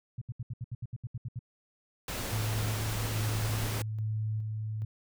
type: tone bursts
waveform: sine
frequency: 120 Hz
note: B2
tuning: 49 cents flat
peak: -33 dBFS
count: 12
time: 0.18-1.392 s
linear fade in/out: 5 ms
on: 35 ms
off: 72 ms
type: noise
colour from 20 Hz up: pink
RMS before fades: -36 dBFS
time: 2.08-3.82 s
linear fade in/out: 2 ms
type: tone with tremolo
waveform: sine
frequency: 108.5 Hz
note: A2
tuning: 24 cents flat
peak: -29 dBFS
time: 2.32-4.85 s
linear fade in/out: 5 ms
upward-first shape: square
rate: 1.2 Hz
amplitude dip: 30%
effects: none